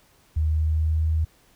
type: tone with pitch glide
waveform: sine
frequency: 77.78 to 79.23 Hz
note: D#2 to D#2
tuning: 0 to +32 cents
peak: -19 dBFS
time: 0.36-1.25 s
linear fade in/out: 10 ms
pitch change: +32 cents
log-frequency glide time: 0.47-1.05 s
effects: pink hiss -59 dBFS RMS until 1.55 s